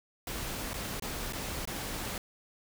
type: noise with dropouts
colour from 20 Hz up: pink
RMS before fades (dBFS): -37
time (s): 0.27-2.18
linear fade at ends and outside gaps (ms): 2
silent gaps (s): 0.734-0.74 / 0.998-1.022 / 1.325-1.332 / 1.654-1.674
effects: none